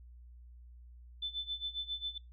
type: tone with tremolo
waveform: sine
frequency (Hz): 3520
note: A7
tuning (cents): 0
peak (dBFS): -33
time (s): 1.22-2.18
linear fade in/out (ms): 5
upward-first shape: sine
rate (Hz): 7.4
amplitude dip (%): 85
effects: noise-tail reverb RT60 0.2 s tail -23 dB re dry + added 60 Hz sine -51 dBFS peak until 2.32 s